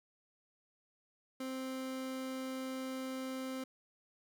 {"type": "tone", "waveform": "30% pulse", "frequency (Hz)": 261.6, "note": "C4", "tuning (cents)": 0, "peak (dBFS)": -36, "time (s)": [1.4, 3.64], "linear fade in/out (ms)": 5, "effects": []}